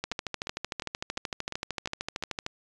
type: two click trains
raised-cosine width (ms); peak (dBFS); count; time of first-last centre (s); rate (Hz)
0.2; -14 / -17; 33 / 7; 0.04-2.464 / 0.12-2.225; 13.2 / 2.85
effects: resampled to 22050 Hz